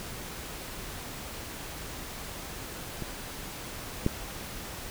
clicks, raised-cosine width 3 ms, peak -21 / -11 dBFS, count 2, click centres 3.023 / 4.064 s, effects pink hiss -40 dBFS RMS until 4.9 s

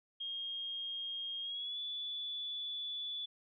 sine tone with pitch glide, 3240 to 3453 Hz, G#7 to A7, -43 to -33 cents, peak -38 dBFS, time 0.2-3.26 s, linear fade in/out 10 ms, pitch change +110 cents, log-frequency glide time 1.42-1.79 s, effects none

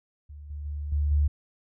sine tone with level steps, 73.42 Hz, D2, in tune, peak -40 / -33 / -30 / -22 / -19 dBFS, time 0.29-1.28 s, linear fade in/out 10 ms, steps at 0.5 / 0.65 / 0.92 / 1.11 s, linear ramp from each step 5 ms, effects none

